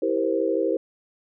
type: chord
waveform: sine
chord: C dominant seventh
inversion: first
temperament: just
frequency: 327 / 392.4 / 470.9 / 523.3 Hz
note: E4 / G4 / Bb4 / C5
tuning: -14 / +2 / +18 / 0 cents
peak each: -26 dBFS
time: 0.02-0.77 s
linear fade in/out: 5 ms
effects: none